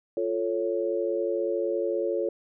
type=chord; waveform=sine; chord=F augmented; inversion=none; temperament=equal; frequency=349.2 / 440 / 554.4 Hz; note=F4 / A4 / C#5; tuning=0 / 0 / 0 cents; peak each=-29 dBFS; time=0.17-2.29 s; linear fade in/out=2 ms; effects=none